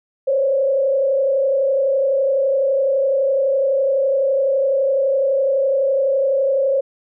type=tone with frequency modulation; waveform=sine; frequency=543 Hz; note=C#5; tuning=36 cents flat; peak=-14 dBFS; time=0.27-6.81 s; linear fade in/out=10 ms; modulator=31.9 Hz; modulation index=0.75; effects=none